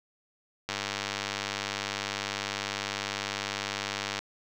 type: click train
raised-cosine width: 0.2 ms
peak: -13 dBFS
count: 351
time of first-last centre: 0.69-4.19 s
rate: 100 Hz
effects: none